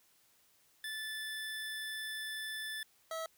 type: tone pair in turn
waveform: 25% pulse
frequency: 1749 / 648.7 Hz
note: A6 / E5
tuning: -11 / -28 cents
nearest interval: octave + perfect fourth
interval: 1717 cents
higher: first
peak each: -35 / -34 dBFS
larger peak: second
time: 0.84-2.83 / 3.11-3.26 s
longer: first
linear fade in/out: 2 ms
effects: white hiss -69 dBFS RMS until 3.37 s